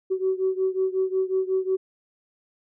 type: beating tone pair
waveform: sine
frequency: 375.9 / 381.4 Hz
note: F#4 / G4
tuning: +27 / -47 cents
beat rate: 5.5 Hz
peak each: -23 / -25 dBFS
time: 0.1-1.77 s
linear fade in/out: 20 ms
effects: tanh soft clip ceiling -14 dBFS